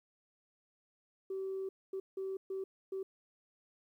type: tone bursts at uneven times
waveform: sine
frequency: 383.8 Hz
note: G4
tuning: 37 cents flat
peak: -35 dBFS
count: 5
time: 1.3-1.69 / 1.93-2 / 2.17-2.37 / 2.5-2.64 / 2.92-3.03 s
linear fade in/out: 5 ms
effects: tanh soft clip ceiling -32 dBFS + 12-bit